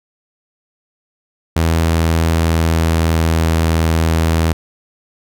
sawtooth tone with pitch glide, 82 to 81.39 Hz, E2 to E2, -9 to -21 cents, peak -8 dBFS, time 1.56-4.53 s, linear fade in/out 5 ms, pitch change -12 cents, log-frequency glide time 2.39-3.48 s, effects none

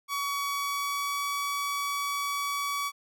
sawtooth tone with pitch glide, 1130 to 1137.2 Hz, C#6 to C#6, +33 to +44 cents, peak -25 dBFS, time 0.08-2.92 s, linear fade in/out 50 ms, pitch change +11 cents, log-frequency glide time 0.48-1.25 s, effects none

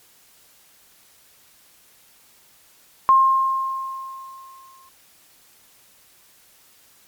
sine tone with exponential decay, 1064 Hz, C6, 29 cents sharp, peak -9 dBFS, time 3.09-4.89 s, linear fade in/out 0 ms, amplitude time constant 390 ms, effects white hiss -54 dBFS RMS until 7.07 s + MP3 96 kbps

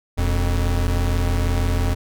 square tone pair together, 41.17 / 87.31 Hz, E1 / F2, -1 / 0 cents, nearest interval octave + minor second, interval 1301 cents, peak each -21 dBFS, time 0.17-1.95 s, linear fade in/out 20 ms, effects none

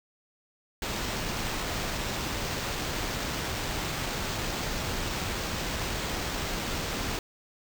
pink noise with sample-and-hold, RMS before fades -32 dBFS, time 0.82-7.19 s, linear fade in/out 2 ms, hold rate 11025 Hz, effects none

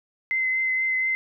sine tone with vibrato, 2058 Hz, C7, 29 cents flat, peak -21 dBFS, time 0.31-1.15 s, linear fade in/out 0 ms, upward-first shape triangle, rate 4.2 Hz, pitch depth 17 cents each way, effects none

